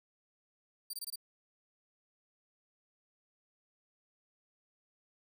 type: tone bursts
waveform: 15% pulse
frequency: 4649 Hz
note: D8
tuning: 18 cents flat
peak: -32 dBFS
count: 5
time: 0.9-1.158 s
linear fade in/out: 5 ms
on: 34 ms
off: 22 ms
effects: none